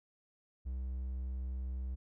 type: tone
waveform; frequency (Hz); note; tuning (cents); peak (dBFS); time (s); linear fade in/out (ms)
triangle; 64; C2; -38; -34; 0.65-1.96; 20
effects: none